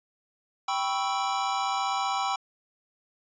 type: chord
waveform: square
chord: C# half-diminished seventh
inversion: second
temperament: equal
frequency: 784 / 987.8 / 1108.7 / 1318.5 Hz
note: G5 / B5 / C#6 / E6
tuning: 0 / 0 / 0 / 0 cents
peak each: -30 / -33 / -34 / -34 dBFS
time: 0.68-2.36 s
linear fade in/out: 5 ms
effects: resampled to 16000 Hz